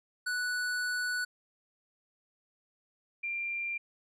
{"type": "tone pair in turn", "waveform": ["square", "sine"], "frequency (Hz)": [1480, 2379], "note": ["F#6", "D7"], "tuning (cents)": [0, 22], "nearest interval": "minor sixth", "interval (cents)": 822, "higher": "second", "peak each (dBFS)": [-31, -32], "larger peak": "first", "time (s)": [[0.26, 1.25], [3.23, 3.78]], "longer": "first", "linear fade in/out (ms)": 10, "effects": ["low-pass 11000 Hz 12 dB/octave"]}